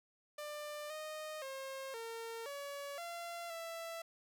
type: tone with pitch steps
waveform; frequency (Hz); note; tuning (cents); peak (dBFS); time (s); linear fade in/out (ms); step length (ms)
sawtooth; 595 / 618 / 536 / 457.4 / 566 / 685 / 664; D5 / D#5 / C5 / A#4 / C#5 / F5 / E5; +22 / -12 / +42 / -33 / +36 / -34 / +12; -39; 0.38-4.02; 5; 520
effects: none